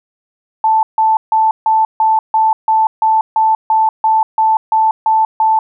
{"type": "tone bursts", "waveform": "sine", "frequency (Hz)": 880, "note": "A5", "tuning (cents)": 0, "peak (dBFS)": -8, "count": 15, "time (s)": [0.64, 5.59], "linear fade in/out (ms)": 2, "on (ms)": 190, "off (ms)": 150, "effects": []}